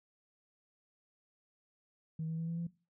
sine tone with pitch steps, 159.5 / 162.01 / 164.55 / 167.14 / 169.77 Hz, D#3 / E3 / E3 / E3 / F3, +43 / -30 / -3 / +24 / -49 cents, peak -34 dBFS, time 2.19-2.67 s, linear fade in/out 5 ms, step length 96 ms, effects noise-tail reverb RT60 0.3 s tail -19 dB re dry + tanh soft clip ceiling -31 dBFS

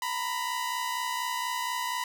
sawtooth tone pair together, 932.3 / 996.5 Hz, A#5 / B5, 0 / +15 cents, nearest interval minor second, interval 115 cents, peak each -31 / -27 dBFS, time 0.02-2.04 s, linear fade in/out 2 ms, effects none

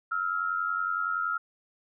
sine tone pair together, 1306.2 / 1396.9 Hz, E6 / F6, -16 / 0 cents, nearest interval minor second, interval 116 cents, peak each -30 / -29 dBFS, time 0.11-1.38 s, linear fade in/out 10 ms, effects none

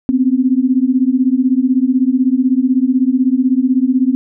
sine beating tone pair, 250 / 266 Hz, B3 / C4, +21 / +29 cents, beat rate 16 Hz, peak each -13 dBFS, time 0.09-4.15 s, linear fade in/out 0 ms, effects none

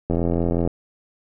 click train, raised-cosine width 2 ms, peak -9 dBFS, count 50, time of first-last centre 0.1-0.675 s, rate 85.2 Hz, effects none

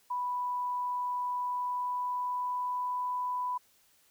sine tone with pitch glide, 987.8 to 994.1 Hz, B5 to B5, 0 to +11 cents, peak -30 dBFS, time 0.1-3.58 s, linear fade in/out 10 ms, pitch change +11 cents, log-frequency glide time 1.35-3.12 s, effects white hiss -66 dBFS RMS until 4.1 s

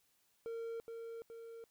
triangle tone with echo, 459.1 Hz, A#4, 26 cents flat, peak -38 dBFS, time 0.46-0.8 s, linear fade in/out 0 ms, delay 420 ms, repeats 2, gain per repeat -4 dB, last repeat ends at 1.64 s, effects white hiss -75 dBFS RMS until 1.7 s

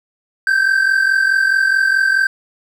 triangle tone pair together, 1555.3 / 1600 Hz, G6 / G6, -14 / +35 cents, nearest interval unison, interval 49 cents, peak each -11 / -16 dBFS, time 0.47-2.27 s, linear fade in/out 2 ms, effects none

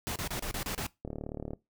pink noise bursts, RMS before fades -35 dBFS, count 7, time 0.07-0.866 s, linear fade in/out 0 ms, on 88 ms, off 30 ms
click train, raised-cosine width 2 ms, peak -24 dBFS, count 19, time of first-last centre 1.05-1.534 s, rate 37.2 Hz
effects noise-tail reverb RT60 0.2 s tail -20 dB re dry

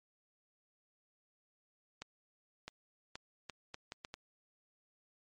accelerating click train, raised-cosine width 0.2 ms, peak -26 dBFS, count 8, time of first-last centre 2.02-4.141 s, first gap 660 ms, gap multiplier 0.72, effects MP3 48 kbps

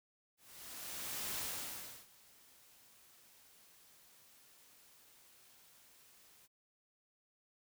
white noise with ADSR envelope, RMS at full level -40 dBFS, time 0.37-6.48 s, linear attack 1000 ms, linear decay 690 ms, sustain -24 dB, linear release 31 ms, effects none

